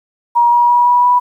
sine tone with pitch steps, 951 / 958.7 / 966.5 / 974.4 / 982.3 Hz, A#5 / A#5 / B5 / B5 / B5, +34 / +48 / -38 / -24 / -10 cents, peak -7 dBFS, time 0.35-1.2 s, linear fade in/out 20 ms, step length 170 ms, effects 8-bit

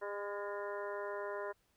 harmonic tone with a mistuned harmonic, 203 Hz, G#3, 39 cents flat, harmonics 2 / 3 / 4 / 5 / 6 / 7 / 8 / 9, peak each -42 / -43 / -54 / -45 / -57 / -49 / -54 / -52 dBFS, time 0.01-1.53 s, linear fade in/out 20 ms, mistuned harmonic 8, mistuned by +44 cents, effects pink hiss -75 dBFS RMS until 1.76 s

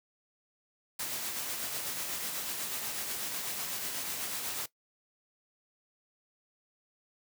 white noise with tremolo, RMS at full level -35 dBFS, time 0.99-4.66 s, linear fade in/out 5 ms, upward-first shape triangle, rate 8.1 Hz, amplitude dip 35%, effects noise-tail reverb RT60 0.1 s tail -18 dB re dry + high-pass 100 Hz 12 dB/octave

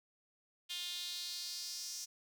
sawtooth tone with high-pass filter sweep, 354 Hz, F4, 23 cents sharp, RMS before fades -43 dBFS, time 0.69-2.06 s, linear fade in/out 20 ms, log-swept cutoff 3300 to 5800 Hz, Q 4, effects none

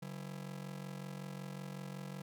45% pulse ring-modulated tone, 165.5 Hz, E3, 7 cents sharp, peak -40 dBFS, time 0.02-2.22 s, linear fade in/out 5 ms, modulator 22.7 Hz, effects none

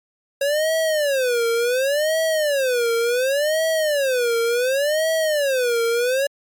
square tone with vibrato, 546 Hz, C#5, 26 cents flat, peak -18 dBFS, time 0.41-6.27 s, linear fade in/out 5 ms, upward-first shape sine, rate 0.69 Hz, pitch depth 290 cents each way, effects MP3 96 kbps

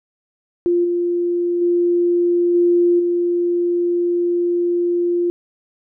sine tone with level steps, 348.7 Hz, F4, 3 cents flat, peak -13 / -16 / -13 / -11 / -15 dBFS, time 0.66-5.3 s, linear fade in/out 0 ms, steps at 0.84 / 1.61 / 2.54 / 2.99 s, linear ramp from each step 10 ms, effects none

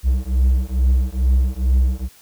triangle beating tone pair, 62.7 / 65 Hz, B1 / C2, +27 / -11 cents, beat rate 2.3 Hz, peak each -15 dBFS, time 0.03-2.09 s, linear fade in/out 50 ms, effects white hiss -49 dBFS RMS until 2.21 s

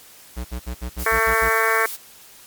square tone bursts, 61.3 Hz, B1, 12 cents flat, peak -26 dBFS, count 8, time 0.36-1.498 s, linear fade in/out 20 ms, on 88 ms, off 62 ms
blue noise, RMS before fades -31 dBFS, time 0.98-1.97 s, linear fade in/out 20 ms
harmonic tone, 223.9 Hz, A3, 30 cents sharp, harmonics 2 / 3 / 4 / 5 / 6 / 7 / 8 / 9 / 10, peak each -24 / -28 / -29 / -23 / -25 / -24 / -23 / -27 / -27 dBFS, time 1.06-1.86 s, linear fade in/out 2 ms
effects white hiss -46 dBFS RMS until 2.46 s + MP3 96 kbps

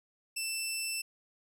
15% pulse tone, 2664 Hz, E7, 18 cents sharp, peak -26 dBFS, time 0.36-1.02 s, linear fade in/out 10 ms, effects none

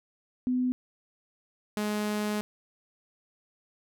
sine / sawtooth tone pair in turn, 251.6 / 210 Hz, B3 / G#3, +32 / +19 cents, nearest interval minor third, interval 313 cents, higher first, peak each -24 dBFS, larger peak neither, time 0.47-0.72 / 1.77-2.41 s, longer second, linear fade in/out 0 ms, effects none

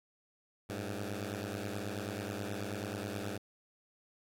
10% pulse beating tone pair, 98.7 / 108 Hz, G2 / A2, +12 / -32 cents, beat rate 9.3 Hz, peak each -31 / -33 dBFS, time 0.69-3.38 s, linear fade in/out 10 ms, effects AAC 48 kbps

